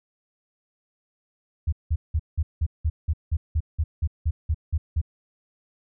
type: tone bursts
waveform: sine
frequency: 78.4 Hz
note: D#2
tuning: 14 cents sharp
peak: -19 dBFS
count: 15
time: 1.67-5.015 s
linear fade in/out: 10 ms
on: 55 ms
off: 180 ms
effects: none